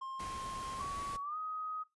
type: tone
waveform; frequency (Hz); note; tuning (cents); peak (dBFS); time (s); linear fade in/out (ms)
triangle; 1062; C6; +25; -38; 0.01-0.82; 10
type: noise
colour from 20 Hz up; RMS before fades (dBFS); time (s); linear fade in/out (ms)
pink; -47; 0.19-1.17; 10
type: tone with pitch glide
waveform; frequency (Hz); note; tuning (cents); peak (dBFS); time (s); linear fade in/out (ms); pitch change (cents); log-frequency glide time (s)
sine; 1126 to 1256.6; C#6 to D#6; +27 to +17; -37; 0.79-1.84; 20; +190; 1.22-1.37
effects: noise-tail reverb RT60 0.2 s tail -17 dB re dry + resampled to 24000 Hz